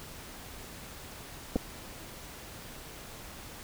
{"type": "clicks", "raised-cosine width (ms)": 2, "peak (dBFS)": -15, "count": 2, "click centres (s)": [1.558, 1.562], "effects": ["pink hiss -46 dBFS RMS until 3.63 s"]}